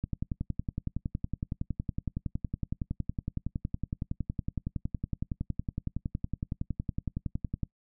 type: click train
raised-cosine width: 5 ms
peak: -19 dBFS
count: 83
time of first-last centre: 0.04-7.633 s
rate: 10.8 Hz
effects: noise-tail reverb RT60 0.1 s tail -22 dB re dry